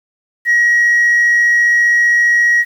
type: tone with amplitude modulation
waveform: sine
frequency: 1902 Hz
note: A#6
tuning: 34 cents sharp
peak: -5 dBFS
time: 0.45-2.65 s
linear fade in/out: 50 ms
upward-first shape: sine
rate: 115 Hz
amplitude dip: 30%
effects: tanh soft clip ceiling -6 dBFS + 7-bit